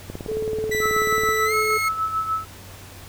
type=click train; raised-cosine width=2 ms; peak=-18 dBFS; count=23; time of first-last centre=0.1-1.289 s; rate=18.5 Hz
type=tone with vibrato; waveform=sine; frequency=433.1 Hz; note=A4; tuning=27 cents flat; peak=-23 dBFS; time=0.28-1.78 s; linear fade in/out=10 ms; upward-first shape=square; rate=1.2 Hz; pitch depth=11 cents each way
type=tone with pitch glide; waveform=40% pulse; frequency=1975.5 to 2167 Hz; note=B6 to C#7; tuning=0 to -40 cents; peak=-22 dBFS; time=0.71-1.89 s; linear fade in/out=10 ms; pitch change=+160 cents; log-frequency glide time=1.45-1.54 s
type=tone with tremolo; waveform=sine; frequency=1303 Hz; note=E6; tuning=20 cents flat; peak=-19 dBFS; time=0.8-2.45 s; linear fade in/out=50 ms; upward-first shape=sine; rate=6.7 Hz; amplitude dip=60%
effects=added 94 Hz sine -42 dBFS peak until 3.08 s + pink hiss -43 dBFS RMS until 3.08 s